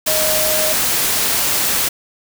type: tone in noise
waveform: sine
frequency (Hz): 622.3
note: D#5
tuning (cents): 0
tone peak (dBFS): -20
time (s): 0.07-0.73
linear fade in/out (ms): 10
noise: white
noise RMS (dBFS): -17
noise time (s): 0.06-1.89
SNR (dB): -6
effects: none